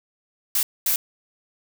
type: noise bursts at uneven times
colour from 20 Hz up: blue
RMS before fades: -21 dBFS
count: 2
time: 0.55-0.63 / 0.86-0.96 s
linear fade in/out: 2 ms
effects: none